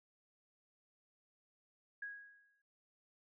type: tone with exponential decay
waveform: sine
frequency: 1652 Hz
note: G#6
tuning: 10 cents flat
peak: -40 dBFS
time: 2.02-2.62 s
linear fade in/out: 5 ms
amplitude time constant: 130 ms
effects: none